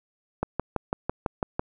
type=click train; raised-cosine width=1 ms; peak=-11 dBFS; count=8; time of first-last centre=0.43-1.595 s; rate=6.01 Hz; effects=none